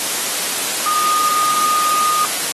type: tone in noise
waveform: sine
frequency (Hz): 1227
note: D#6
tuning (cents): -25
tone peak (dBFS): -15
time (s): 0.86-2.25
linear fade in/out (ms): 0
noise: white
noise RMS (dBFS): -20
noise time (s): 0-2.52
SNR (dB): +2
effects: high-pass 200 Hz 12 dB/octave + AAC 32 kbps